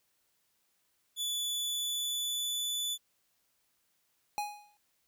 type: tone with pitch glide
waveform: sawtooth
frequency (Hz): 3459 to 3479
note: A7 to A7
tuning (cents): -30 to -20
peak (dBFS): -29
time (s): 1.16-2.98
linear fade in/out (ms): 50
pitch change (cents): +10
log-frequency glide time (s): 1.44-2.69
type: tone with exponential decay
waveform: square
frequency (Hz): 830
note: G#5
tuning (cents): -1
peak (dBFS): -30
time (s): 4.38-4.77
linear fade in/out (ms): 0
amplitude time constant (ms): 83
effects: white hiss -75 dBFS RMS until 5.07 s